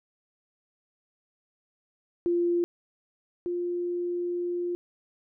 sine tone pair in turn, 346.7 / 351.1 Hz, F4 / F4, -13 / +9 cents, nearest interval unison, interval 22 cents, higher second, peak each -22 / -27 dBFS, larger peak first, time 2.26-2.64 / 3.46-4.75 s, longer second, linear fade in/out 0 ms, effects none

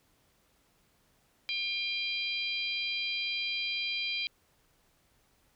harmonic tone, 798 Hz, G5, 31 cents sharp, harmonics 3 / 4 / 5 / 6, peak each -34 / -36 / -38 / -40 dBFS, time 1.49-4.27 s, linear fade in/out 0 ms, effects pink hiss -69 dBFS RMS until 5.55 s

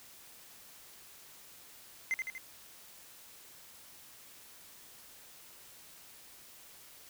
triangle tone with echo, 2068 Hz, C7, 21 cents flat, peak -27 dBFS, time 2.11-2.14 s, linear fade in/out 0 ms, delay 80 ms, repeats 3, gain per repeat -4 dB, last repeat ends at 2.38 s, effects white hiss -55 dBFS RMS until 7.09 s

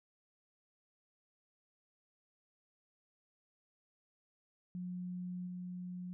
sine tone with level steps, 180 Hz, F#3, 47 cents flat, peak -39 / -41 dBFS, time 4.75-6.13 s, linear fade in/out 0 ms, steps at 5.46 s, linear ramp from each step 20 ms, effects none

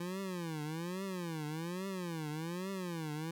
25% pulse tone with vibrato, 170.9 Hz, F3, 37 cents flat, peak -34 dBFS, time 0-3.31 s, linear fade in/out 5 ms, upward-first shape triangle, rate 1.2 Hz, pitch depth 250 cents each way, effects none

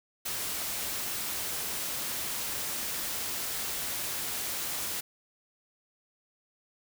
white noise, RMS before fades -34 dBFS, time 0.25-5.01 s, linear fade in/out 10 ms, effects none

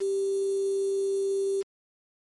sine tone with quantisation, 392 Hz, G4, in tune, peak -24 dBFS, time 0-1.63 s, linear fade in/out 20 ms, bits 7, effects MP3 48 kbps

